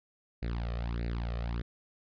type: tone with flanger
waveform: sawtooth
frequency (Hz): 58.27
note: A#1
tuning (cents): 0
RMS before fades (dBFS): -34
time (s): 0.42-1.62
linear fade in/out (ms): 10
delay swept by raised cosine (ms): 0.45 to 1.65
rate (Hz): 1.6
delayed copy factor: +0.85
effects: resampled to 11025 Hz